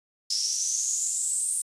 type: noise with high-pass filter sweep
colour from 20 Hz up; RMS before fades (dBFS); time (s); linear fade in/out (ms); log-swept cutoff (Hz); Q
white; -27; 0.3-1.62; 5; 5200 to 9000; 9.7
effects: resampled to 22050 Hz